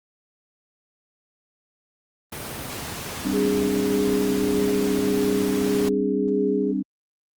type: noise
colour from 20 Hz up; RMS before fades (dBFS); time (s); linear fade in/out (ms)
pink; -32; 2.32-5.89; 5
type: chord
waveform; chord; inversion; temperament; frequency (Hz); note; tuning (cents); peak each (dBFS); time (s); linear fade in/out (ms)
sine; G suspended fourth; none; equal with one note detuned; 196 / 261.6 / 295.7; G3 / C4 / D4; 0 / 0 / +12; -26; 3.24-6.83; 20
type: tone with tremolo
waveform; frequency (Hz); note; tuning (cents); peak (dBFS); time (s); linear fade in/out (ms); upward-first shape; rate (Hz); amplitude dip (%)
sine; 412.9; G#4; -10; -21; 3.33-6.73; 20; sine; 1.7; 30
effects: high-pass 80 Hz 12 dB/octave + Opus 32 kbps